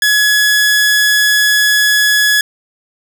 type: tone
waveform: sawtooth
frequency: 1690 Hz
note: G#6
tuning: 30 cents sharp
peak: -5 dBFS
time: 0.02-2.41 s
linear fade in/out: 2 ms
effects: none